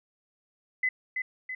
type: tone with echo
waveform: sine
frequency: 2021 Hz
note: B6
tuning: 39 cents sharp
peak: -23 dBFS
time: 0.83-0.89 s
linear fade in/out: 5 ms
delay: 330 ms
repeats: 2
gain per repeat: -5 dB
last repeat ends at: 1.55 s
effects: none